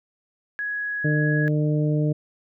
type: tone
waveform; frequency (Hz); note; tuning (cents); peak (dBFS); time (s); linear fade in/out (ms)
sine; 1671; G#6; +10; -25; 0.59-1.48; 0
type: harmonic tone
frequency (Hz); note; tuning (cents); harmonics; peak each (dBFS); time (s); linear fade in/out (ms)
150.9; D3; +47; 1 / 2 / 3 / 4; -20 / -26 / -30 / -32; 1.04-2.13; 10
effects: none